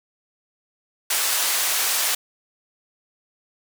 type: band-pass noise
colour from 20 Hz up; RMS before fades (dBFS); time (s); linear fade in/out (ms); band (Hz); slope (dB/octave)
white; -22; 1.1-2.15; 5; 660 to 14000; 12
effects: none